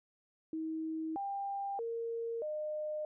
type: tone with pitch steps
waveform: sine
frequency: 318.9 / 795 / 461.5 / 609 Hz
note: D#4 / G5 / A#4 / D#5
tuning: +43 / +24 / -17 / -37 cents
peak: -35 dBFS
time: 0.53-3.05 s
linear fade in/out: 2 ms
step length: 630 ms
effects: none